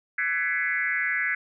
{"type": "tone with frequency modulation", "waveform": "sine", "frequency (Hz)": 1839, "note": "A#6", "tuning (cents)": -24, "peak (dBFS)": -23, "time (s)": [0.18, 1.35], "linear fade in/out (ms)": 5, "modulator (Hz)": 165, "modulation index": 2.2, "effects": []}